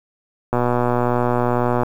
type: click train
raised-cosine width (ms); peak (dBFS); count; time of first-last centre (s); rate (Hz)
1; -5; 160; 0.53-1.833; 122
effects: 7-bit